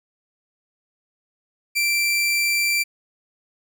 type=tone; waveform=sawtooth; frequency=2349 Hz; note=D7; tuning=in tune; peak=-15 dBFS; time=1.75-2.84 s; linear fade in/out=20 ms; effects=none